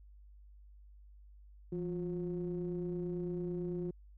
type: ring-modulated tone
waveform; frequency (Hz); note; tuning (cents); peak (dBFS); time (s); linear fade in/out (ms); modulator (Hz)
triangle; 92.5; F#2; 0; -30; 1.72-3.91; 5; 263
effects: added 50 Hz sine -54 dBFS peak until 4.17 s